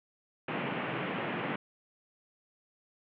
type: band-pass noise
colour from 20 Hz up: pink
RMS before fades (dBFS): -35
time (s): 0.48-1.56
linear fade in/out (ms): 5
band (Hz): 130 to 2900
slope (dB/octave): 48
effects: none